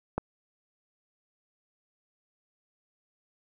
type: click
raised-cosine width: 1 ms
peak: -14 dBFS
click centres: 0.18 s
effects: none